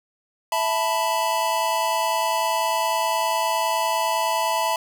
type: chord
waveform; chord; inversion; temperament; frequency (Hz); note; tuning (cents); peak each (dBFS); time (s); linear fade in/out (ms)
square; E suspended fourth; none; just; 659.3 / 879 / 988.9; E5 / A5 / B5; 0 / -2 / +2; -27 / -25 / -25; 0.52-4.76; 2
effects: none